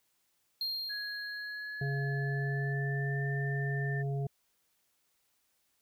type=tone with exponential decay; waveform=triangle; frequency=4214 Hz; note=C8; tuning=12 cents sharp; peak=-30 dBFS; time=0.61-2.73 s; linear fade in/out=2 ms; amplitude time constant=460 ms
type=tone with pitch glide; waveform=sine; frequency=1667 to 1786.6 Hz; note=G#6 to A6; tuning=+6 to +26 cents; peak=-38 dBFS; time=0.89-4.03 s; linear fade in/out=20 ms; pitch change=+120 cents; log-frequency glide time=1.24-3.24 s
type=harmonic tone; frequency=138.59 Hz; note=C#3; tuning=in tune; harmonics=1 / 3 / 5; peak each=-31 / -41 / -45 dBFS; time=1.81-4.27 s; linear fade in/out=5 ms
effects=white hiss -75 dBFS RMS until 5.81 s